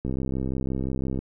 click train, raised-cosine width 3 ms, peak -16 dBFS, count 76, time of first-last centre 0.05-1.19 s, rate 65.8 Hz, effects none

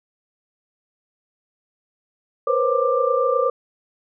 sine tone cluster, 478.7 / 510 / 538 / 1184 Hz, A#4 / C5 / C5 / D6, +46 / -44 / +48 / +14 cents, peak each -22 dBFS, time 2.47-3.5 s, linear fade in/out 5 ms, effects none

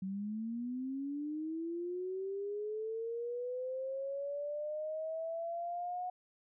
sine linear sweep, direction up, 186.8 to 730 Hz, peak -36 dBFS, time 0.02-6.1 s, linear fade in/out 5 ms, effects none

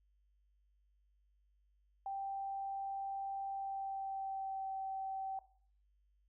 sine tone with pitch glide, 784 to 771.4 Hz, G5 to G5, 0 to -28 cents, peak -38 dBFS, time 2.06-5.39 s, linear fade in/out 2 ms, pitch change -28 cents, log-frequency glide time 3.48-4.73 s, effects noise-tail reverb RT60 0.5 s tail -17 dB re dry + added 50 Hz sine -70 dBFS peak until 6.28 s

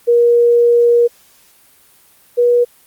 sine tone pair in turn, 474.9 / 482.9 Hz, A#4 / B4, +32 / -39 cents, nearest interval unison, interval 29 cents, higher second, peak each -7 / -8 dBFS, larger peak first, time 0.07-1.08 / 2.37-2.65 s, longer first, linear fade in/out 20 ms, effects white hiss -49 dBFS RMS until 2.86 s + Opus 32 kbps

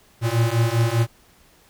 square beating tone pair, 113.4 / 118.4 Hz, A#2 / A#2, -47 / +27 cents, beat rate 5 Hz, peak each -21 dBFS, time 0.21-1.07 s, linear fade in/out 50 ms, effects pink hiss -55 dBFS RMS until 1.69 s

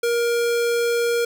square tone, 471.5 Hz, A#4, 20 cents sharp, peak -19 dBFS, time 0.03-1.25 s, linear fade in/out 5 ms, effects none

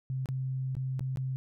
sine tone with dropouts, 131.2 Hz, C3, 5 cents sharp, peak -30 dBFS, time 0.1-1.36 s, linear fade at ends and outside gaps 0 ms, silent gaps 0.258-0.288 / 0.752-0.767 / 0.994-1.007 / 1.159-1.172 s, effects none

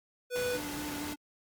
square tone, 493.9 Hz, B4, in tune, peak -31 dBFS, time 0.3-0.6 s, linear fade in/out 50 ms
pink noise, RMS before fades -40 dBFS, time 0.35-1.14 s, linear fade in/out 10 ms
square tone with vibrato, 293.7 Hz, D4, in tune, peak -39 dBFS, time 0.53-1.16 s, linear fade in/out 20 ms, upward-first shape square, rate 4.1 Hz, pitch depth 17 cents each way
effects high-pass 80 Hz 12 dB/octave + Opus 48 kbps

